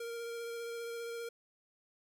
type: tone with vibrato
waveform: square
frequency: 466.2 Hz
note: A#4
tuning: in tune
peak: -40 dBFS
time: 0-1.29 s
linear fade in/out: 5 ms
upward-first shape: sine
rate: 15 Hz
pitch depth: 13 cents each way
effects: none